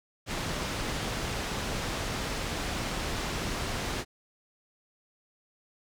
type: low-pass noise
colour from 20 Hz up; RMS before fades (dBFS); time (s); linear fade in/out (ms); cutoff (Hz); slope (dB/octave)
pink; -33; 0.26-4.05; 50; 6700; 12
effects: none